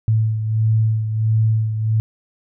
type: beating tone pair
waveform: sine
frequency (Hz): 110 / 111.5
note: A2 / A2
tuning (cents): 0 / +23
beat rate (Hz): 1.5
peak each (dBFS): -15 / -23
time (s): 0.08-2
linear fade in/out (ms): 0
effects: none